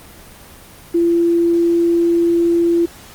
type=tone; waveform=sine; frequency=340.1 Hz; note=F4; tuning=46 cents flat; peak=-11 dBFS; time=0.94-2.86 s; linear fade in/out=10 ms; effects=pink hiss -40 dBFS RMS until 3.14 s + Opus 24 kbps